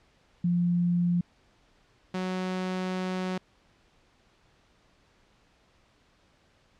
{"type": "tone pair in turn", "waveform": ["sine", "sawtooth"], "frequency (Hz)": [174.61, 184.99], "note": ["F3", "F#3"], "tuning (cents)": [0, 0], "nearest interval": "minor second", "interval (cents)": 100, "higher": "second", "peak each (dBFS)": [-22, -25], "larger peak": "first", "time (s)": [[0.44, 1.21], [2.14, 3.38]], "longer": "second", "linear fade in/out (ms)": 5, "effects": ["pink hiss -64 dBFS RMS until 6.79 s", "low-pass 5000 Hz 12 dB/octave"]}